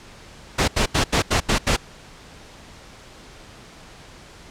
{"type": "noise bursts", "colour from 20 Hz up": "pink", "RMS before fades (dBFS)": -18, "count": 7, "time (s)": [0.58, 1.766], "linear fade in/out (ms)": 10, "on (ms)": 100, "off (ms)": 81, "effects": ["pink hiss -44 dBFS RMS until 4.5 s", "low-pass 7000 Hz 12 dB/octave"]}